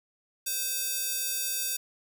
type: tone with high-pass filter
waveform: square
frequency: 518 Hz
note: C5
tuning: 17 cents flat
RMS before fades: -31 dBFS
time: 0.46-1.77 s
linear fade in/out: 10 ms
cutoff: 6300 Hz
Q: 0.55
effects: none